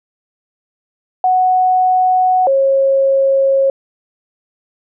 sine tone pair in turn, 740 / 542.5 Hz, F#5 / C#5, 0 / -37 cents, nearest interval perfect fourth, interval 537 cents, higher first, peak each -9 dBFS, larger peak neither, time 1.24-2.47 / 2.47-3.7 s, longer neither, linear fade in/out 2 ms, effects none

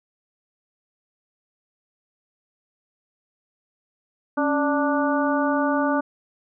harmonic tone with a mistuned harmonic, 293.7 Hz, D4, in tune, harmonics 1 / 2 / 3 / 4 / 5, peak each -22 / -25 / -27 / -28 / -29 dBFS, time 4.37-6.01 s, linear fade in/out 10 ms, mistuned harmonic 1, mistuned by -91 cents, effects none

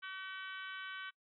harmonic tone with a mistuned harmonic, 379.8 Hz, F#4, 45 cents sharp, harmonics 3 / 4 / 5 / 6 / 7 / 8 / 9 / 10, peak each -50 / -45 / -56 / -53 / -60 / -51 / -59 / -60 dBFS, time 0.02-1.11 s, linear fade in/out 20 ms, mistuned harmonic 10, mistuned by +15 cents, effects noise-tail reverb RT60 0.1 s tail -23 dB re dry

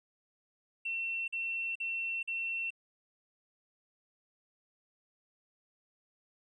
triangle tone bursts, 2705 Hz, E7, 44 cents sharp, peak -29 dBFS, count 4, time 0.85-2.705 s, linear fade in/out 10 ms, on 430 ms, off 45 ms, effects tanh soft clip ceiling -31 dBFS + resampled to 22050 Hz

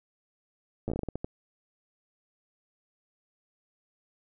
slowing click train, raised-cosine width 2 ms, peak -19 dBFS, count 11, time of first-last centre 0.88-1.245 s, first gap 9 ms, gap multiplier 1.29, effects none

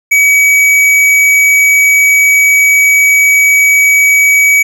triangle tone with hard clipping, 2272 Hz, C#7, 42 cents sharp, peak -6 dBFS, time 0.11-4.63 s, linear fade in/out 10 ms, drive 15 dB, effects none

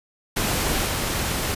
pink noise with level steps, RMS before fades -23 / -25 dBFS, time 0.36-1.55 s, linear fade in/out 10 ms, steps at 0.86 s, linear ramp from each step 2 ms, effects resampled to 32000 Hz

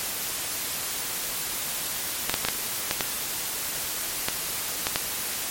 clicks, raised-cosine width 0.2 ms, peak -5 dBFS, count 9, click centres 2.296 / 2.341 / 2.45 / 2.486 / 2.911 / 3.008 / 4.285 / 4.869 / 4.959 s, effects white hiss -30 dBFS RMS until 5.5 s + MP3 64 kbps

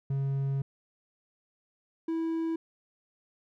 triangle tone pair in turn, 137.1 / 327 Hz, C#3 / E4, -19 / -14 cents, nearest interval octave + minor third, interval 1505 cents, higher second, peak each -25 / -26 dBFS, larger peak first, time 0.1-0.62 / 2.08-2.56 s, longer first, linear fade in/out 5 ms, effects none

